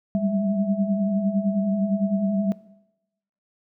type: tone cluster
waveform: sine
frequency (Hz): 190.9 / 199.9 / 210.5 / 657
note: G3 / G3 / G#3 / E5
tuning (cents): -46 / +34 / +24 / -6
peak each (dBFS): -29 / -22 / -31 / -28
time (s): 0.15-2.52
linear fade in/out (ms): 0
effects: noise-tail reverb RT60 0.9 s tail -19 dB re dry